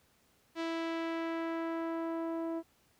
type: tone with low-pass filter sweep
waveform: sawtooth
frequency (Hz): 329.6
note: E4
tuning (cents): 0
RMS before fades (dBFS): -36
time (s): 0.55-2.63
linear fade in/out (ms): 50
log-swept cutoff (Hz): 4200 to 720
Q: 0.94
effects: pink hiss -69 dBFS RMS until 2.99 s + high-pass 60 Hz 12 dB/octave